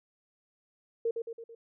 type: tone with echo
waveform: sine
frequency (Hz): 460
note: A#4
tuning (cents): -23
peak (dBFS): -26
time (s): 1.05-1.11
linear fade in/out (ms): 5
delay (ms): 110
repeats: 4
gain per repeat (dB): -5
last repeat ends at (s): 1.55
effects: none